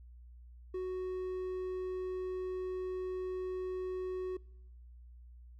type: tone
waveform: triangle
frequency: 370 Hz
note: F#4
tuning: in tune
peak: -33 dBFS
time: 0.74-4.37 s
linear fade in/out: 5 ms
effects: noise-tail reverb RT60 0.9 s tail -25 dB re dry + added 60 Hz sine -51 dBFS peak until 5.59 s